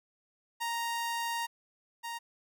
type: tone pair in turn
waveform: sawtooth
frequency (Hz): 932.3 / 932.3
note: A#5 / A#5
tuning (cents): 0 / 0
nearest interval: unison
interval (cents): 0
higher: neither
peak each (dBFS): -28 / -33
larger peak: first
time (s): 0.6-1.47 / 2.03-2.19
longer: first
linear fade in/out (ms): 20
effects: none